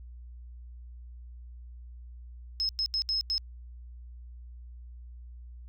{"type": "tone bursts at uneven times", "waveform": "sine", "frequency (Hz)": 5170, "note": "E8", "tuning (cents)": -34, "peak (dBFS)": -26, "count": 5, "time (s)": [[2.6, 2.69], [2.79, 2.86], [2.94, 3.02], [3.09, 3.21], [3.3, 3.38]], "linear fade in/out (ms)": 0, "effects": ["added 60 Hz sine -43 dBFS peak until 5.68 s"]}